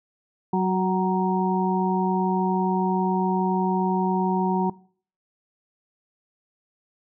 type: harmonic tone with a mistuned harmonic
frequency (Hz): 187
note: F#3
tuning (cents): +19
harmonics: 1 / 2 / 4 / 5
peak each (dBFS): -22 / -26 / -29 / -26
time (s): 0.53-4.7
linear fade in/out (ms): 5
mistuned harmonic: 2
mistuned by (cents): -21
effects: noise-tail reverb RT60 0.5 s tail -22 dB re dry